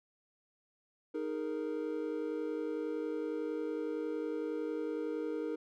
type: chord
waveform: triangle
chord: D# suspended fourth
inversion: none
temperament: equal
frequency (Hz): 311.1 / 415.3 / 466.2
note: D#4 / G#4 / A#4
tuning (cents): 0 / 0 / 0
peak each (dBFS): -36 / -39 / -36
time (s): 1.14-5.56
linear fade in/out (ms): 10
effects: none